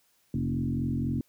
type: tone with frequency modulation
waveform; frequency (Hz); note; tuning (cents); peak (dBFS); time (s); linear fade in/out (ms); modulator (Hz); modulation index
sine; 185; F#3; 0; -26; 0.34-1.21; 2; 43.9; 2.4
effects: white hiss -68 dBFS RMS until 1.28 s